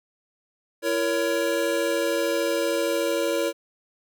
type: chord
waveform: square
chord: A# diminished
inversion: second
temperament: just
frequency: 335.6 / 466.2 / 559.4 Hz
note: E4 / A#4 / C#5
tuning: +31 / 0 / +16 cents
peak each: -28 / -28 / -26 dBFS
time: 0.82-3.53 s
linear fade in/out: 50 ms
effects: none

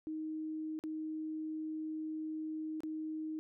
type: tone with dropouts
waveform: sine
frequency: 312.9 Hz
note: D#4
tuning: 10 cents sharp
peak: -37 dBFS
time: 0.07-3.39 s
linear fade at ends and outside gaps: 0 ms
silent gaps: 0.79-0.838 / 2.805-2.834 s
effects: none

